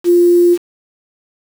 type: tone with quantisation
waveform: sine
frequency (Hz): 349.2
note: F4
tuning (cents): 0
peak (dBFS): -6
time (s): 0.04-0.58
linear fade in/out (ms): 50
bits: 5
effects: none